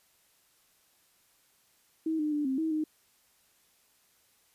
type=tone with pitch steps; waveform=sine; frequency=319.8 / 302.8 / 295.6 / 264.6 / 320 / 309.3 Hz; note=D#4 / D#4 / D4 / C4 / D#4 / D#4; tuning=+48 / -47 / +11 / +20 / +49 / -10 cents; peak=-27 dBFS; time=2.06-2.84 s; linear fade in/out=5 ms; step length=130 ms; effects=white hiss -67 dBFS RMS until 4.54 s + resampled to 32000 Hz